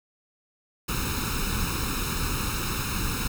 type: noise with comb filter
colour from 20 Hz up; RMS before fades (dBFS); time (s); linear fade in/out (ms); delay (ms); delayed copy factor
pink; -28; 0.88-3.28; 10; 0.76; +0.85
effects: none